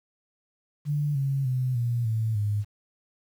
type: tone with pitch steps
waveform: sine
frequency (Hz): 146.83 / 137 / 127.82 / 119.26 / 111.28 / 103.82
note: D3 / C#3 / C3 / A#2 / A2 / G#2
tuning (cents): 0 / -20 / -40 / +40 / +20 / 0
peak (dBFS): -23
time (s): 0.85-2.65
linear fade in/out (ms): 50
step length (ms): 300
effects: 9-bit